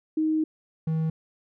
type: tone pair in turn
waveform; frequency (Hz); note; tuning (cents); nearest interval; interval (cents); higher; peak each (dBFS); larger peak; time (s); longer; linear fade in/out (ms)
sine / triangle; 313.2 / 159.71; D#4 / D#3; +11 / +46; octave; 1165; first; -21; neither; 0.17-0.44 / 0.87-1.1; first; 5
effects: none